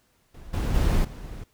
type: noise with level steps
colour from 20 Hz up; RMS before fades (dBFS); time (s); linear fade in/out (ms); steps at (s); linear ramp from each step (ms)
brown; -43 / -25 / -21 / -37; 0.34-1.44; 5; 0.53 / 0.74 / 1.04; 10
effects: pink hiss -66 dBFS RMS until 1.53 s